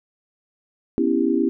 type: chord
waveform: sine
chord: C# half-diminished seventh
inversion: third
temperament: equal with one note detuned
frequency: 246.9 / 277.2 / 329.6 / 395.4 Hz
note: B3 / C#4 / E4 / G4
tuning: 0 / 0 / 0 / +15 cents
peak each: -23 / -22 / -21 / -24 dBFS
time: 0.98-1.49 s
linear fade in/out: 0 ms
effects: none